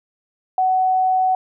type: tone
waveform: sine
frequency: 748 Hz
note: F#5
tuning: 19 cents sharp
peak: -14 dBFS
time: 0.58-1.35 s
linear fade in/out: 2 ms
effects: none